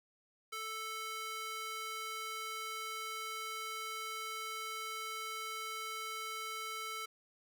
square tone with high-pass filter, 440 Hz, A4, in tune, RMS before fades -42 dBFS, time 0.52-7.06 s, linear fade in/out 10 ms, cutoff 1300 Hz, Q 1.1, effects none

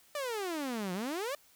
sawtooth exponential two-way sweep, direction down then up, 604 to 174.61 to 604 Hz, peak -30 dBFS, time 0.15-1.35 s, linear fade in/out 2 ms, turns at 0.93 s, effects white hiss -63 dBFS RMS until 1.55 s

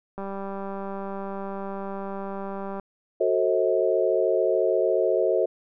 click train, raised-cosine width 1 ms, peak -21 dBFS, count 514, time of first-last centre 0.18-2.797 s, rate 196 Hz
sine chord, F# diminished seventh, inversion none, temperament just, 370 / 444 / 532.8 / 639.4 Hz, F#4 / A4 / C5 / Eb5, 0 / +16 / +31 / +47 cents, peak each -25 dBFS, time 3.2-5.46 s, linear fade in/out 10 ms
effects none

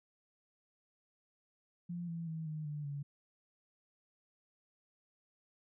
sine tone with pitch steps, 173.7 / 167.01 / 160.58 / 154.39 / 148.45 / 142.73 Hz, F3 / E3 / E3 / D#3 / D3 / D3, -9 / +23 / -45 / -13 / +19 / -49 cents, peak -38 dBFS, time 1.89-3.03 s, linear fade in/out 10 ms, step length 190 ms, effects none

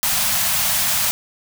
white band-stop noise, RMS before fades -19 dBFS, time 0.03-1.11 s, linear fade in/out 0 ms, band 240 to 590 Hz, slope 96 dB/octave, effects none

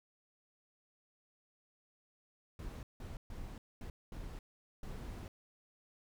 brown noise bursts at uneven times, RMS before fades -45 dBFS, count 6, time 2.59-2.83 / 3-3.17 / 3.3-3.58 / 3.81-3.9 / 4.12-4.39 / 4.83-5.28 s, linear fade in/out 2 ms, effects none

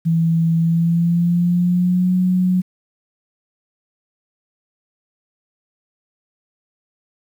sine tone with pitch glide, 164.81 to 182.87 Hz, E3 to F#3, 0 to -20 cents, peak -13 dBFS, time 0.05-2.62 s, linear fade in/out 20 ms, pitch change +180 cents, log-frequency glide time 0.58-2.14 s, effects 8-bit

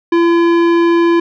sine tone with tanh clipping, 339.2 Hz, E4, 50 cents sharp, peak -10 dBFS, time 0.12-1.2 s, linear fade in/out 5 ms, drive 16 dB, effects none

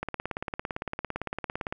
click train, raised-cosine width 0.5 ms, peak -16 dBFS, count 31, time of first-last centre 0.03-1.725 s, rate 17.7 Hz, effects none

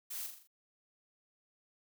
blue noise with echo, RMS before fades -42 dBFS, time 0.1-0.27 s, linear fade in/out 10 ms, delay 41 ms, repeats 5, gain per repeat -5 dB, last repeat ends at 0.475 s, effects none

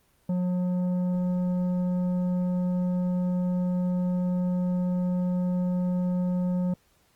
sine tone with tanh clipping, 180 Hz, F#3, 47 cents flat, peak -25 dBFS, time 0.29-6.74 s, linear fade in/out 5 ms, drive 9 dB, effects pink hiss -65 dBFS RMS until 7.15 s + Opus 24 kbps

